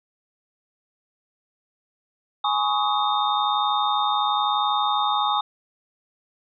sine tone cluster, 834 / 1023 / 1124 / 1256 / 3659 Hz, G#5 / C6 / C#6 / D#6 / A#7, +7 / -39 / +24 / +16 / -33 cents, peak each -23 / -30 / -26 / -27 / -27 dBFS, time 2.44-5.41 s, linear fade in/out 5 ms, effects none

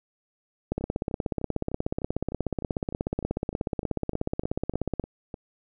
two click trains, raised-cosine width 2 ms, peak -22 / -13 dBFS, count 16 / 72, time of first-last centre 0.81-5.342 / 0.72-4.997 s, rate 3.31 / 16.6 Hz, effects none

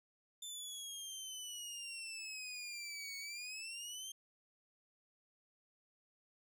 20% pulse exponential two-way sweep, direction down then up, 3559 to 2217 to 3180 Hz, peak -39 dBFS, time 0.42-4.12 s, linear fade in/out 5 ms, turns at 3.17 s, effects none

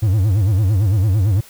triangle tone with vibrato, 100.4 Hz, G2, 42 cents sharp, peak -10 dBFS, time 0.02-1.41 s, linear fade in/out 10 ms, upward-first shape sine, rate 8.9 Hz, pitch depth 190 cents each way, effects white hiss -44 dBFS RMS until 1.49 s

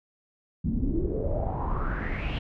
brown noise with low-pass filter sweep, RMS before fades -28 dBFS, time 0.64-2.39 s, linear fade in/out 10 ms, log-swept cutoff 200 to 3100 Hz, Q 6.5, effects none

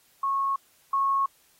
sine tone pair in turn, 1096 / 1096 Hz, C#6 / C#6, -20 / -20 cents, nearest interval unison, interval 0 cents, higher neither, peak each -23 / -21 dBFS, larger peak second, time 0.23-0.56 / 0.93-1.26 s, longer neither, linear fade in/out 5 ms, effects white hiss -62 dBFS RMS until 1.59 s + AAC 48 kbps

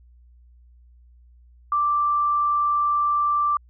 sine tone, 1174.7 Hz, D6, in tune, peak -18 dBFS, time 1.72-3.57 s, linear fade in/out 2 ms, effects added 60 Hz sine -49 dBFS peak until 3.69 s

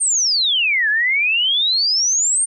sine exponential two-way sweep, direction down then up, 8990 to 1661.2 to 8990 Hz, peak -14 dBFS, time 0-2.46 s, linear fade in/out 20 ms, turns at 0.89 s, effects none

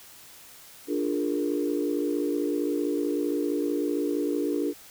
sine chord, Bb dominant seventh, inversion first, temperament equal, 293.7 / 349.2 / 415.3 / 466.2 Hz, D4 / F4 / Ab4 / Bb4, 0 / 0 / 0 / 0 cents, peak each -27 / -30 / -31 / -32 dBFS, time 0.87-4.74 s, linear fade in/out 50 ms, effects tanh soft clip ceiling -14 dBFS + white hiss -49 dBFS RMS until 4.9 s

